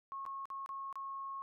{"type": "tone with dropouts", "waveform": "sine", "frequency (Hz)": 1090, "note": "C#6", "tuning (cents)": -29, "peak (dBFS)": -40, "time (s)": [0.12, 1.42], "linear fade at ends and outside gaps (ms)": 0, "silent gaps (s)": [[0.253, 0.263], [0.455, 0.502], [0.661, 0.691], [0.927, 0.956]], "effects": []}